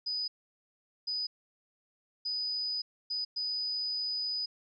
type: tone bursts at uneven times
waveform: sine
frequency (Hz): 4978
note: D#8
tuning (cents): 0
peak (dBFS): -31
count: 5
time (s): 0.06-0.28 / 1.07-1.27 / 2.25-2.82 / 3.1-3.25 / 3.36-4.46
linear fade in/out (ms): 10
effects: none